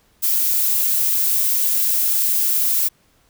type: noise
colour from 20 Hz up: violet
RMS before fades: -18 dBFS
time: 0.22-2.89 s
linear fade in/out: 20 ms
effects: pink hiss -59 dBFS RMS until 3.29 s